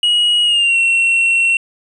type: tone with pitch glide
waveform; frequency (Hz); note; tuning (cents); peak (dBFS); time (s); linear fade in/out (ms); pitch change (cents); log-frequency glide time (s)
triangle; 2900 to 2721; F#7 to F7; -35 to -46; -9; 0.03-1.57; 2; -111; 0.44-0.77
effects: resampled to 22050 Hz